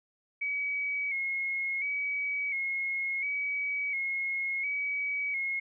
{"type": "tone with vibrato", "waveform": "sine", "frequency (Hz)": 2217, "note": "C#7", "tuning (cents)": 0, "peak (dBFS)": -29, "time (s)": [0.41, 5.6], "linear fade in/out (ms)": 10, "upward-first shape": "square", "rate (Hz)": 0.71, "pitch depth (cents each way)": 43, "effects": []}